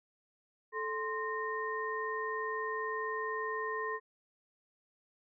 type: tone cluster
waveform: sine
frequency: 437.5 / 1046 / 1841 Hz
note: A4 / C6 / A#6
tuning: -10 / -1 / -22 cents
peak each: -38 / -37 / -39 dBFS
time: 0.72-4 s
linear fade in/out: 50 ms
effects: none